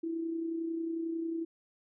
sine tone with amplitude modulation, 329.6 Hz, E4, in tune, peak -30 dBFS, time 0.03-1.45 s, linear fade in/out 10 ms, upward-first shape sine, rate 31.1 Hz, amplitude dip 45%, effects none

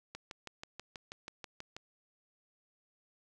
click train, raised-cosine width 0.2 ms, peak -26 dBFS, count 11, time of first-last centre 0.15-1.766 s, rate 6.19 Hz, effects none

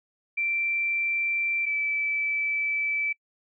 sine tone pair in turn, 2349 / 2313 Hz, D7 / D7, 0 / -27 cents, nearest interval unison, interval 27 cents, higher first, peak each -24 dBFS, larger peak neither, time 0.37-1.66 / 1.66-3.13 s, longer second, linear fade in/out 10 ms, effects noise-tail reverb RT60 0.1 s tail -26 dB re dry

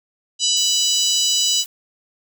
harmonic tone, 987.8 Hz, B5, in tune, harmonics 3 / 4 / 5 / 6 / 7 / 8, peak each -21 / -22 / -23 / -24 / -24 / -25 dBFS, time 0.39-1.65 s, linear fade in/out 50 ms
blue noise, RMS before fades -36 dBFS, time 0.57-1.66 s, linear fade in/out 0 ms
effects none

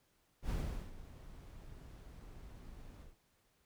brown noise with ADSR envelope, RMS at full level -36 dBFS, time 0.42-3.17 s, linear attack 80 ms, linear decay 410 ms, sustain -16 dB, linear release 160 ms, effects pink hiss -75 dBFS RMS until 3.65 s

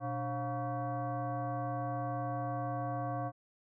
sine tone with frequency modulation, 293.5 Hz, D4, 1 cent flat, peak -33 dBFS, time 0-3.32 s, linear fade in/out 50 ms, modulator 416 Hz, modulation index 1.8, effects none

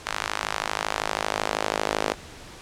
sawtooth tone with high-pass filter sweep, 52.7 Hz, G#1, 26 cents sharp, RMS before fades -28 dBFS, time 0.06-2.14 s, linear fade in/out 10 ms, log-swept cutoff 1200 to 480 Hz, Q 1.1, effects pink hiss -43 dBFS RMS until 2.61 s + low-pass 8000 Hz 12 dB/octave

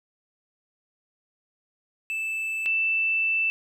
triangle / sine tone pair in turn, 2637 / 2652 Hz, E7 / E7, 0 / +10 cents, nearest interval unison, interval 10 cents, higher second, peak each -25 / -21 dBFS, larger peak second, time 2.1-2.66 / 2.66-3.5 s, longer second, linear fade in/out 0 ms, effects none

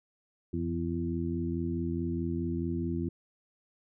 harmonic tone with a mistuned harmonic, 84.7 Hz, E2, 48 cents sharp, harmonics 1 / 2 / 3 / 4, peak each -35 / -35 / -35 / -35 dBFS, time 0.53-3.09 s, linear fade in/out 5 ms, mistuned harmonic 1, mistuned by +57 cents, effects none

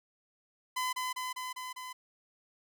sawtooth tone with echo, 1014 Hz, B5, 45 cents sharp, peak -27 dBFS, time 0.76-0.93 s, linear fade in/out 10 ms, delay 200 ms, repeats 5, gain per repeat -2 dB, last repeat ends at 1.93 s, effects none

